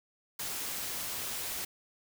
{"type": "noise", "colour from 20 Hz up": "white", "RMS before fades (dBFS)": -37, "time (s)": [0.39, 1.65], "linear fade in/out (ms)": 5, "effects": []}